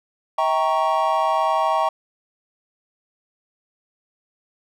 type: chord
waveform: triangle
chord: E diminished seventh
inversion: none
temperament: equal with one note detuned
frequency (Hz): 642.7 / 784 / 932.3 / 1108.7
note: E5 / G5 / Bb5 / Db6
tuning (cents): -44 / 0 / 0 / 0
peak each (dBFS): -21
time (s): 0.38-1.89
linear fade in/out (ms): 5
effects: none